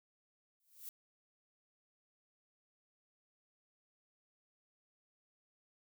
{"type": "noise with exponential growth", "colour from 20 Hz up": "violet", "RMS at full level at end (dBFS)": -44, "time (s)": [0.6, 0.89], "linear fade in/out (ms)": 1, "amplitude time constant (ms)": 62, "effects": []}